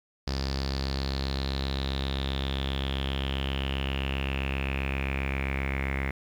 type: tone with low-pass filter sweep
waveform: sawtooth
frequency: 67.6 Hz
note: C#2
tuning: 43 cents flat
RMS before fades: -30 dBFS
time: 0.27-6.11 s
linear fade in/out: 5 ms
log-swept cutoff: 4900 to 2100 Hz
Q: 7.8
effects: 9-bit